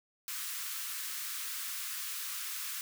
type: high-pass noise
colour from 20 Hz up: white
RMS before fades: -39 dBFS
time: 0.28-2.81 s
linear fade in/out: 0 ms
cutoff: 1100 Hz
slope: 48 dB/octave
effects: none